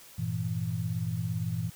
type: chord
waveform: sine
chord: E diminished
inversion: first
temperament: equal with one note detuned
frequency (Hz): 98.85 / 116.54 / 164.81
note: G2 / Bb2 / E3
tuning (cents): +15 / 0 / 0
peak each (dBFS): -35 / -32 / -33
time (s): 0.18-1.7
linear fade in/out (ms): 10
effects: white hiss -52 dBFS RMS until 1.75 s